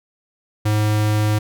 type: tone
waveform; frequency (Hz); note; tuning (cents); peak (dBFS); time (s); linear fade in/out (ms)
square; 106.3; G#2; +41; -16; 0.65-1.39; 10
effects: none